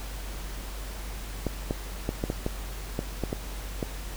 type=clicks; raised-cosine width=2 ms; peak=-14 dBFS; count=10; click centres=1.467 / 1.709 / 2.091 / 2.239 / 2.301 / 2.464 / 2.991 / 3.237 / 3.329 / 3.828 s; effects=added 48 Hz sine -35 dBFS peak until 4.16 s + pink hiss -42 dBFS RMS until 4.16 s